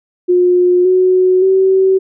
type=tone with pitch steps; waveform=sine; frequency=358.3 / 369.4 / 380.9 Hz; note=F4 / F#4 / G4; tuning=+44 / -3 / -50 cents; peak=-7 dBFS; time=0.28-1.99 s; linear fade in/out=20 ms; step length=570 ms; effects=none